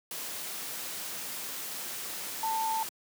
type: tone in noise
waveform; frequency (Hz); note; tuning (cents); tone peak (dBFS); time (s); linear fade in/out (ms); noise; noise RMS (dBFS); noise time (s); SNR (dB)
sine; 890; A5; +20; -28; 2.43-2.83; 2; white; -38; 0.11-2.89; +7
effects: high-pass 150 Hz 12 dB/octave